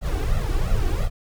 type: noise with flanger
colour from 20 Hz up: brown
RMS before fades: -21 dBFS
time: 0.01-1.1 s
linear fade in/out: 50 ms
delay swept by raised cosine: 1.5 to 2.7 ms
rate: 2.9 Hz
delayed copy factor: +0.85
effects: none